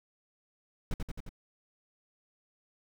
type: noise with echo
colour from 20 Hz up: brown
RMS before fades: -30 dBFS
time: 0.91-0.94 s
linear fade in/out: 2 ms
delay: 88 ms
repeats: 4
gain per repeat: -3 dB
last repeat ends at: 1.292 s
effects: none